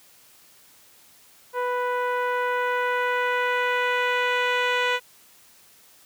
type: tone with low-pass filter sweep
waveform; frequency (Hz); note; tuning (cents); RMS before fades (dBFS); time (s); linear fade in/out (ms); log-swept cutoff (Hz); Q
10% pulse; 493.9; B4; 0; -24; 1.53-5; 50; 990 to 3500; 0.98
effects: white hiss -54 dBFS RMS until 6.05 s + high-pass 60 Hz 12 dB/octave